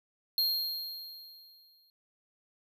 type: tone with exponential decay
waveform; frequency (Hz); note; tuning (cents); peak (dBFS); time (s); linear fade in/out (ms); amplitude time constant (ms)
square; 4227; C8; +17; -25; 0.38-1.9; 1; 330
effects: none